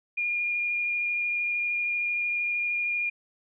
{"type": "tone with vibrato", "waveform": "sine", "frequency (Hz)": 2421, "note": "D#7", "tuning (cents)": -48, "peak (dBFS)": -25, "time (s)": [0.17, 3.1], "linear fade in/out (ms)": 10, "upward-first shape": "square", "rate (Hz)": 13, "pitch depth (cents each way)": 8, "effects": []}